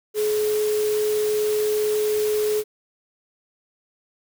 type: tone in noise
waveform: sine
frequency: 424.8 Hz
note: G#4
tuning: 39 cents sharp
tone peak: -19 dBFS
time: 0.14-2.64 s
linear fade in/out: 50 ms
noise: white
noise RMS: -33 dBFS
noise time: 0.14-2.64 s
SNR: +11 dB
effects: none